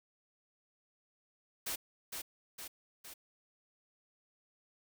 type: noise with echo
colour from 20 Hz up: white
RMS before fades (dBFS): -38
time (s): 1.66-1.76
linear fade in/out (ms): 10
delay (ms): 460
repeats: 3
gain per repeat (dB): -4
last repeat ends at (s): 3.14
effects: none